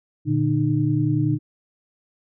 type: tone cluster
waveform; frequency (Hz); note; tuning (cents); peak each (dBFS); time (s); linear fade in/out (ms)
sine; 118.5 / 148.9 / 304.1; A#2 / D3 / D#4; +29 / +24 / -40; -22; 0.25-1.39; 50
effects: none